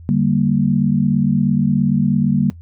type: chord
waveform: sine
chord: G minor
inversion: second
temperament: equal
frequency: 146.83 / 196 / 233.1 Hz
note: D3 / G3 / Bb3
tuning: 0 / 0 / 0 cents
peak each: -17 dBFS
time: 0.09-2.5 s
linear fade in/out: 0 ms
effects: noise-tail reverb RT60 0.1 s tail -18 dB re dry + added 84 Hz sine -35 dBFS peak until 2.61 s